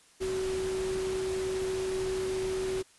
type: tone in noise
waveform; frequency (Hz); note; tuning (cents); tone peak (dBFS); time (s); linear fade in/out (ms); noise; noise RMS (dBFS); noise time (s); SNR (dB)
sine; 377.2; F#4; +33; -29; 0.2-2.83; 20; pink; -40; 0.2-2.83; +8
effects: white hiss -60 dBFS RMS until 2.98 s + resampled to 24000 Hz